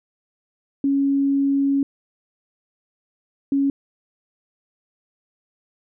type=tone pair in turn; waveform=sine; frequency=277.2 / 277.2 Hz; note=C#4 / C#4; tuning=0 / 0 cents; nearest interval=unison; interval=0 cents; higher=neither; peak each=-16 dBFS; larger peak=neither; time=0.84-1.83 / 3.52-3.7 s; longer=first; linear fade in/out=2 ms; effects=none